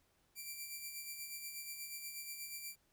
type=tone with tremolo; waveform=5% pulse; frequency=2350 Hz; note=D7; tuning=1 cent sharp; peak=-33 dBFS; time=0.35-2.76 s; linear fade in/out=50 ms; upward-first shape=sine; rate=8.3 Hz; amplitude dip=45%; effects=pink hiss -75 dBFS RMS until 2.92 s